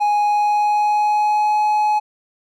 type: tone with pitch glide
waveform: triangle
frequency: 830.6 to 845.6 Hz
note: G#5 to G#5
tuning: 0 to +31 cents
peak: -12 dBFS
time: 0-2 s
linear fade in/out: 20 ms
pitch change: +31 cents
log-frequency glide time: 0.24-1.59 s
effects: none